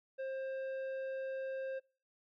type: tone with tanh clipping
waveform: sine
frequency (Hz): 531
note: C5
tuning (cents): +25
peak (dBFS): -39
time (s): 0.18-1.8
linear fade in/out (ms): 20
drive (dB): 9
effects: noise-tail reverb RT60 0.4 s tail -26 dB re dry